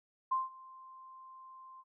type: tone with ADSR envelope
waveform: sine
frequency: 1046.5 Hz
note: C6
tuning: in tune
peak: -27 dBFS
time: 0.31-1.84 s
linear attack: 11 ms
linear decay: 170 ms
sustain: -23 dB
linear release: 42 ms
effects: none